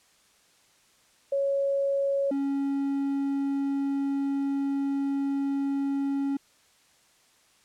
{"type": "tone pair in turn", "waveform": ["sine", "triangle"], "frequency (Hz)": [554.4, 277.2], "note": ["C#5", "C#4"], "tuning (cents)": [0, 0], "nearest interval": "octave", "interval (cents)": 1200, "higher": "first", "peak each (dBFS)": -23, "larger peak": "neither", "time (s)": [[1.32, 2.31], [2.31, 6.37]], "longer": "second", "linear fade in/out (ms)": 5, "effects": ["white hiss -62 dBFS RMS until 7.64 s", "low-pass 9000 Hz 12 dB/octave"]}